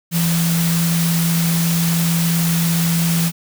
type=tone in noise; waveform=sine; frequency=167.6 Hz; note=E3; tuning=29 cents sharp; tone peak=-15 dBFS; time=0.11-3.32 s; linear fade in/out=50 ms; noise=white; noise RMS=-23 dBFS; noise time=0.11-3.32 s; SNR=+5 dB; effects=none